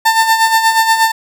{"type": "tone with tremolo", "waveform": "30% pulse", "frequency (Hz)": 896, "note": "A5", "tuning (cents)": 31, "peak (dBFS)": -4, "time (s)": [0.05, 1.12], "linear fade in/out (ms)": 10, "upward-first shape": "sine", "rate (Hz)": 8.4, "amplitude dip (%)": 60, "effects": []}